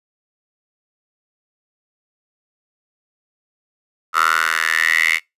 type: tone with high-pass filter sweep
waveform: 10% pulse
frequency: 80.8 Hz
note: E2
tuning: 34 cents flat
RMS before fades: -17 dBFS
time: 4.13-5.2 s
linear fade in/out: 50 ms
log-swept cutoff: 1300 to 2200 Hz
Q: 8.7
effects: noise-tail reverb RT60 0.2 s tail -25 dB re dry + resampled to 32000 Hz